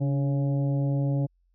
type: harmonic tone with a mistuned harmonic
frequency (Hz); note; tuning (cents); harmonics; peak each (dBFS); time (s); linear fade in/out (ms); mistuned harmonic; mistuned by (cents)
138.59; C#3; 0; 1 / 2 / 3 / 4 / 5 / 6; -23 / -31 / -43 / -36 / -45 / -49; 0-1.27; 20; 2; +54
effects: added 44 Hz sine -64 dBFS peak until 1.54 s